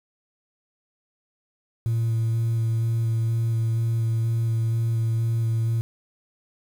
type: tone with vibrato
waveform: sine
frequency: 114 Hz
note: A#2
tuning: 38 cents flat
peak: -18 dBFS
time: 1.86-5.81 s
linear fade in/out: 0 ms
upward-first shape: square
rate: 2.1 Hz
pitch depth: 10 cents each way
effects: tanh soft clip ceiling -19 dBFS + 8-bit